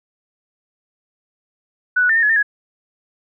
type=tone with pitch steps; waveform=sine; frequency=1485 / 1472 / 1797 / 1832 / 1698 / 1808 / 1674 Hz; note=F#6 / F#6 / A6 / A#6 / G#6 / A6 / G#6; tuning=+6 / -9 / +36 / -31 / +38 / +47 / +13 cents; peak=-12 dBFS; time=1.96-2.429 s; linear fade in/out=10 ms; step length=67 ms; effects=none